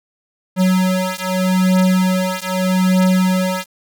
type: beating tone pair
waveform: square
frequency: 185.1 / 185.91 Hz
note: F#3 / F#3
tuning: +1 / +9 cents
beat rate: 0.81 Hz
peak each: -17 dBFS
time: 0.56-3.66 s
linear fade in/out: 50 ms
effects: none